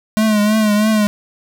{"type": "tone with vibrato", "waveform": "square", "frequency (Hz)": 213, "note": "G#3", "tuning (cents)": 44, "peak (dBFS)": -12, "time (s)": [0.17, 1.07], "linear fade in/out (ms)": 0, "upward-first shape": "triangle", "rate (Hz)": 3.1, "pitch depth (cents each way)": 62, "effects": []}